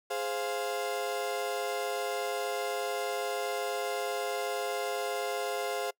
35% pulse chord, F minor, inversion first, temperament equal, 415.3 / 523.3 / 698.5 Hz, Ab4 / C5 / F5, 0 / 0 / 0 cents, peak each -34 dBFS, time 0.1-5.91 s, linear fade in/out 10 ms, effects noise-tail reverb RT60 0.1 s tail -25 dB re dry

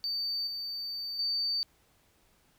triangle tone with level steps, 4590 Hz, D8, 40 cents flat, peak -28 / -33 / -25 dBFS, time 0.04-1.63 s, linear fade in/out 0 ms, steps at 0.47 / 1.19 s, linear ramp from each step 2 ms, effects tanh soft clip ceiling -26 dBFS + pink hiss -67 dBFS RMS until 2.58 s

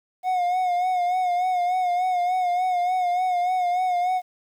triangle tone with vibrato, 724 Hz, F#5, 38 cents flat, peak -18 dBFS, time 0.23-4.22 s, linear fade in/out 50 ms, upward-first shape sine, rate 3.4 Hz, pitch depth 48 cents each way, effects 9-bit

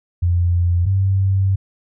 sine tone pair in turn, 87.31 / 96.5 Hz, F2 / G2, 0 / -27 cents, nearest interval major second, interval 173 cents, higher second, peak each -13 dBFS, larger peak neither, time 0.22-0.86 / 0.86-1.56 s, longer second, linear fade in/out 10 ms, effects none

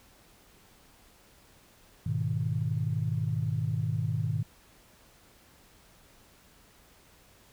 sine chord, G# minor, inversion none, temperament equal, 103.83 / 123.47 / 155.56 Hz, G#2 / B2 / D#3, 0 / 0 / 0 cents, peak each -31 dBFS, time 2.06-4.43 s, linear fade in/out 5 ms, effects tanh soft clip ceiling -17 dBFS + pink hiss -59 dBFS RMS until 7.52 s

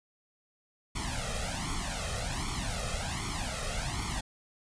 pink noise with flanger, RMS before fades -34 dBFS, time 0.95-4.21 s, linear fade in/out 10 ms, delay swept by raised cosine 0.9 to 1.59 ms, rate 1.3 Hz, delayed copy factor +1, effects resampled to 22050 Hz

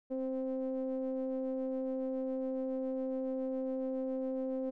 triangle ring-modulated tone, 129.8 Hz, C3, 13 cents flat, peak -28 dBFS, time 0.1-4.71 s, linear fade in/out 20 ms, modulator 393 Hz, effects none

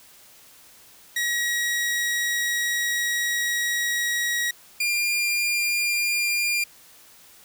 sawtooth tone pair in turn, 1906 / 2401 Hz, A#6 / D7, +38 / +38 cents, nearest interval major third, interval 400 cents, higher second, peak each -19 / -18 dBFS, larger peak second, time 1.16-4.51 / 4.8-6.64 s, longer first, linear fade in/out 5 ms, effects white hiss -51 dBFS RMS until 7.44 s

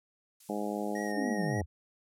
violet noise, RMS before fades -49 dBFS, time 0.4-1.12 s, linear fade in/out 5 ms
harmonic tone, 103.83 Hz, G#2, in tune, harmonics 2 / 3 / 4 / 5 / 6 / 7 / 8, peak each -36 / -38 / -39 / -40 / -41 / -41 / -42 dBFS, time 0.49-1.62 s, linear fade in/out 5 ms
square tone with vibrato, 1872 Hz, A#6, 7 cents sharp, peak -40 dBFS, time 0.95-1.61 s, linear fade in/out 5 ms, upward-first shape triangle, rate 3.6 Hz, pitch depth 42 cents each way
sine linear sweep, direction down, 314.3 to 69.8 Hz, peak -31 dBFS, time 1.13-1.66 s, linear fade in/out 50 ms
effects low-pass 10000 Hz 12 dB/octave

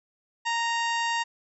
harmonic tone, 930 Hz, A#5, 4 cents flat, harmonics 1 / 2 / 3 / 4 / 5 / 6 / 7 / 8, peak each -27 / -30 / -33 / -39 / -40 / -43 / -44 / -42 dBFS, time 0.45-1.24 s, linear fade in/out 20 ms, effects none

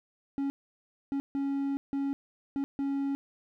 triangle tone bursts at uneven times, 277.2 Hz, C#4, in tune, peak -26 dBFS, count 6, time 0.38-0.5 / 1.12-1.2 / 1.35-1.77 / 1.93-2.13 / 2.56-2.64 / 2.79-3.15 s, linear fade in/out 0 ms, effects none

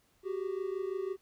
triangle tone pair together, 374 / 400 Hz, F#4 / G4, +19 / +35 cents, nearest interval minor second, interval 116 cents, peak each -33 / -35 dBFS, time 0.23-1.17 s, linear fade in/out 50 ms, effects pink hiss -70 dBFS RMS until 1.21 s

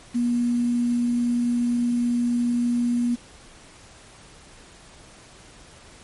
sine tone with quantisation, 240.3 Hz, B3, 47 cents flat, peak -19 dBFS, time 0.14-3.16 s, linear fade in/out 20 ms, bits 7, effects pink hiss -48 dBFS RMS until 6.03 s + MP3 48 kbps

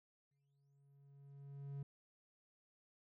triangle tone with exponential growth, 140 Hz, C#3, 18 cents sharp, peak -40 dBFS, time 0.31-1.83 s, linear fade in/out 5 ms, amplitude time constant 330 ms, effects none

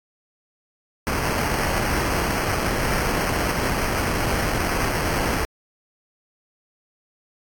pink noise with sample-and-hold, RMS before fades -23 dBFS, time 1.07-5.45 s, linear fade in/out 0 ms, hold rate 3675 Hz, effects AAC 64 kbps

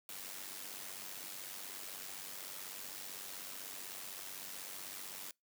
white noise with amplitude modulation, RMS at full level -44 dBFS, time 0.09-5.31 s, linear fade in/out 2 ms, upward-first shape sine, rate 95.9 Hz, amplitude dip 60%, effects noise-tail reverb RT60 0.2 s tail -26 dB re dry + high-pass 150 Hz 12 dB/octave

